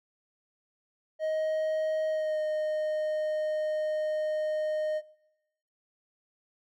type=tone with pitch glide; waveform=triangle; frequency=627 to 616.2 Hz; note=D#5 to D#5; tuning=+13 to -17 cents; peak=-25 dBFS; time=1.19-5.02 s; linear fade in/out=50 ms; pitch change=-30 cents; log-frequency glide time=2.09-2.4 s; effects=noise-tail reverb RT60 1.0 s tail -23 dB re dry